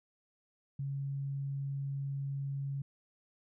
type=tone; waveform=sine; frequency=138.59 Hz; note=C#3; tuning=in tune; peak=-34 dBFS; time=0.79-2.82 s; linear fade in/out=5 ms; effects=none